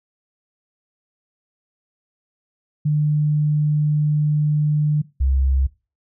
sine tone pair in turn, 150 / 66.82 Hz, D3 / C2, +37 / +37 cents, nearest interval octave + major second, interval 1400 cents, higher first, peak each -15 dBFS, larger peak neither, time 2.85-5.02 / 5.2-5.67 s, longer first, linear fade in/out 10 ms, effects noise-tail reverb RT60 0.3 s tail -20 dB re dry

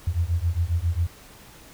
sine beating tone pair, 81.7 / 89.1 Hz, E2 / F2, -15 / +35 cents, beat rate 7.4 Hz, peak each -24 / -24 dBFS, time 0.07-1.07 s, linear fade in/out 5 ms, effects pink hiss -48 dBFS RMS until 1.73 s

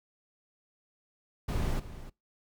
brown noise with echo, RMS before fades -30 dBFS, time 1.48-1.8 s, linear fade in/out 10 ms, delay 300 ms, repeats 1, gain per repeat -14 dB, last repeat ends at 2.1 s, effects noise-tail reverb RT60 0.2 s tail -23 dB re dry

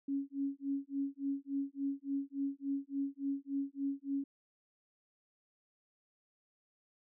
sine tone with tremolo, 277.2 Hz, C#4, in tune, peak -31 dBFS, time 0.08-4.24 s, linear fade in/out 5 ms, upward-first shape sine, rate 3.5 Hz, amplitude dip 100%, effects none

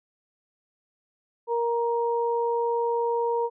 sine tone pair together, 468.6 / 939 Hz, A#4 / A#5, +9 / +12 cents, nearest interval octave, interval 1203 cents, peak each -24 / -27 dBFS, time 1.47-3.5 s, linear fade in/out 50 ms, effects none

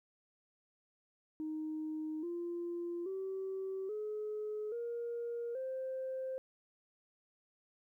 sine tone with pitch steps, 311.1 / 345.2 / 383 / 425 / 471.5 / 523.2 Hz, D#4 / F4 / G4 / G#4 / A#4 / C5, 0 / -20 / -40 / +40 / +20 / 0 cents, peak -36 dBFS, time 1.4-6.38 s, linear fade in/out 0 ms, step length 830 ms, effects tanh soft clip ceiling -33 dBFS + 13-bit

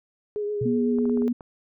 sine tone with vibrato, 415.3 Hz, G#4, in tune, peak -25 dBFS, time 0.36-1.28 s, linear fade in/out 0 ms, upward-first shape triangle, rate 8 Hz, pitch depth 29 cents each way
sine tone with exponential decay, 123.47 Hz, B2, in tune, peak -23 dBFS, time 0.61-0.89 s, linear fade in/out 5 ms, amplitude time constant 59 ms
sine tone, 241.4 Hz, B3, 39 cents flat, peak -21 dBFS, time 0.65-1.33 s, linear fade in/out 10 ms
clicks, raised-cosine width 1 ms, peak -27 dBFS, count 6, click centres 0.986 / 1.055 / 1.096 / 1.174 / 1.221 / 1.408 s
effects none

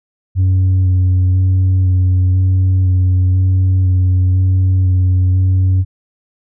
sine tone with vibrato, 92.6 Hz, F#2, 2 cents sharp, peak -6 dBFS, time 0.35-5.85 s, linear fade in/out 50 ms, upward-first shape square, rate 1 Hz, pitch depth 14 cents each way, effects tanh soft clip ceiling -8 dBFS

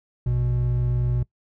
triangle tone pair together, 57.58 / 122 Hz, A#1 / B2, -21 / -21 cents, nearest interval octave + minor second, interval 1300 cents, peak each -24 / -19 dBFS, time 0.26-1.23 s, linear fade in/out 5 ms, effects noise-tail reverb RT60 0.1 s tail -21 dB re dry

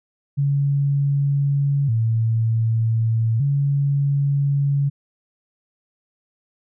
sine tone with vibrato, 126.2 Hz, B2, 38 cents sharp, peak -16 dBFS, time 0.37-4.9 s, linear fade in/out 20 ms, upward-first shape square, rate 0.33 Hz, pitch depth 190 cents each way, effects none

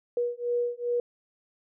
sine beating tone pair, 480.6 / 483.1 Hz, B4 / B4, -47 / -38 cents, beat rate 2.5 Hz, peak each -29 dBFS, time 0.17-1 s, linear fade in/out 2 ms, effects none

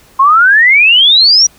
sine exponential sweep, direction up, 1046.5 to 5850 Hz, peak -3 dBFS, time 0.19-1.47 s, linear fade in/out 10 ms, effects pink hiss -44 dBFS RMS until 1.58 s

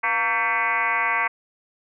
sine tone with frequency modulation, 1568 Hz, G6, in tune, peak -19 dBFS, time 0.03-1.28 s, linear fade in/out 10 ms, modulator 216 Hz, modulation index 3.5, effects none

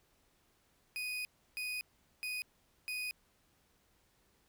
35% pulse tone bursts at uneven times, 2489 Hz, D#7, in tune, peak -35 dBFS, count 4, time 0.96-1.25 / 1.57-1.81 / 2.23-2.42 / 2.88-3.11 s, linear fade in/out 0 ms, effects pink hiss -72 dBFS RMS until 4.48 s

